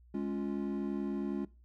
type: chord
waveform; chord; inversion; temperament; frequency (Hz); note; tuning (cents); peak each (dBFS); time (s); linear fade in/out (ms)
triangle; Db major; second; equal; 207.7 / 277.2 / 349.2; Ab3 / Db4 / F4; 0 / 0 / 0; -34 / -35 / -37; 0.14-1.45; 5
effects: noise-tail reverb RT60 0.3 s tail -20 dB re dry + added 60 Hz sine -57 dBFS peak until 1.64 s